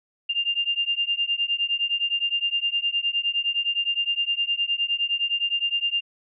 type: beating tone pair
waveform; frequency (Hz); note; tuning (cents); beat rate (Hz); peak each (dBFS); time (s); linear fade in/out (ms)
sine; 2794 / 2803.7; F7 / F7; 0 / +6; 9.7; -25; 0.29-6.01; 10
effects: none